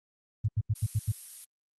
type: tone bursts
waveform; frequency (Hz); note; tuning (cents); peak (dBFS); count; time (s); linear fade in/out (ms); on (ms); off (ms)
sine; 106.7; G#2; +47; -23; 6; 0.44-1.12; 10; 45; 82
type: noise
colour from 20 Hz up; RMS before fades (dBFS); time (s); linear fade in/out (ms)
violet; -40; 0.75-1.45; 10
effects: Opus 32 kbps